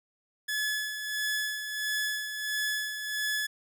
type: tone with tremolo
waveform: sawtooth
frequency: 1711 Hz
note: A6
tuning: 49 cents flat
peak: -24 dBFS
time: 0.48-3.47 s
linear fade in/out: 10 ms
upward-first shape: sine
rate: 1.5 Hz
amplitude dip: 55%
effects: none